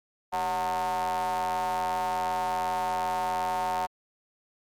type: ring-modulated tone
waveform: square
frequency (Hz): 86.7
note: F2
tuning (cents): -12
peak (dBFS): -24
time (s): 0.32-3.87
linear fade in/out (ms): 20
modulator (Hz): 823
effects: MP3 96 kbps